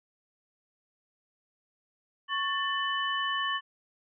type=tone cluster; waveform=sine; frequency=1105 / 1771 / 2995 Hz; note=C#6 / A6 / F#7; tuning=-6 / +11 / +20 cents; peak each=-31 / -32 / -33 dBFS; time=2.28-3.61 s; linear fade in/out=50 ms; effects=none